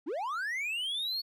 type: linear sweep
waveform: triangle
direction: up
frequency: 246.9 to 4435 Hz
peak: -30 dBFS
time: 0.06-1.22 s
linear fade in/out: 20 ms
effects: none